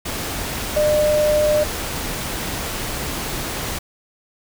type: tone in noise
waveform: sine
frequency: 602 Hz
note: D5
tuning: 43 cents sharp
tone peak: -14 dBFS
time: 0.76-1.64 s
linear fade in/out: 10 ms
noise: pink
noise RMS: -26 dBFS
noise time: 0.05-3.79 s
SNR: +9 dB
effects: none